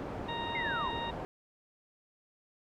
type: low-pass noise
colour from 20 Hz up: white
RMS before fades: -40 dBFS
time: 0-1.25 s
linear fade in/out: 0 ms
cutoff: 670 Hz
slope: 12 dB/octave
type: harmonic tone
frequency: 932.3 Hz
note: A#5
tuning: in tune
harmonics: 1 / 2 / 3 / 4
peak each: -37 / -44 / -46 / -43 dBFS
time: 0.28-1.11 s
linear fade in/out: 10 ms
type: linear sweep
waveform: sine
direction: down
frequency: 2157 to 880 Hz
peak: -33 dBFS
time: 0.55-0.91 s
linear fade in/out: 2 ms
effects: none